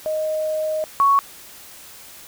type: tone pair in turn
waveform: sine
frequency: 622.3 / 1112 Hz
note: D#5 / C#6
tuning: 0 / +5 cents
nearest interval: minor seventh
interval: 1005 cents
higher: second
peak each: -20 / -12 dBFS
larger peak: second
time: 0.06-0.84 / 1-1.19 s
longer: first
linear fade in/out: 0 ms
effects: white hiss -42 dBFS RMS until 2.27 s